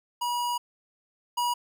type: tone pair in turn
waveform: square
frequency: 966 / 966 Hz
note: B5 / B5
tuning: -39 / -39 cents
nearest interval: unison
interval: 0 cents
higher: neither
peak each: -27 / -25 dBFS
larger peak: second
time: 0.21-0.58 / 1.37-1.54 s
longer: first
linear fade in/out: 10 ms
effects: none